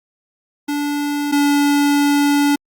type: tone pair in turn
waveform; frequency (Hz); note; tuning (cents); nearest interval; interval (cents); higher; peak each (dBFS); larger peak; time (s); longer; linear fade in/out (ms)
square; 290.2 / 287.5; D4 / D4; -21 / -37; unison; 16; first; -19 / -13; second; 0.68-1.32 / 1.32-2.56; second; 10
effects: Opus 48 kbps